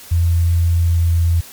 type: tone with pitch glide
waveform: sine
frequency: 84.9 to 84.22 Hz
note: F2 to E2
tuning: -48 to +38 cents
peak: -11 dBFS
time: 0.11-1.41 s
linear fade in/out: 10 ms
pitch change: -14 cents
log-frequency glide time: 0.85-0.98 s
effects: white hiss -38 dBFS RMS until 1.52 s + MP3 96 kbps